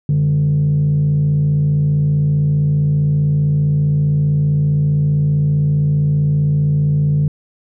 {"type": "tone with frequency modulation", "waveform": "sine", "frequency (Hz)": 146.83, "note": "D3", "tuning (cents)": 0, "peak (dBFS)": -10, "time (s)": [0.09, 7.28], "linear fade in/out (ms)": 2, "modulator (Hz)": 55.3, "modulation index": 0.38, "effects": ["tanh soft clip ceiling -9 dBFS"]}